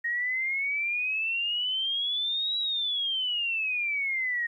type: exponential two-way sweep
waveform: sine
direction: up then down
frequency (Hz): 1864.7 to 3909 to 1864.7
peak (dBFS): -26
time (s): 0.04-4.47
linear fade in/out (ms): 10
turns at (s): 2.58
effects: 11-bit